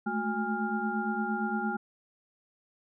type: tone cluster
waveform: sine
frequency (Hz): 212.3 / 221 / 366 / 817 / 1401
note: G#3 / A3 / F#4 / G#5 / F6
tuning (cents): +38 / +8 / -19 / -29 / +5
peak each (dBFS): -35 / -33 / -38 / -34 / -35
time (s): 0.06-1.77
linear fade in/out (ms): 10
effects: none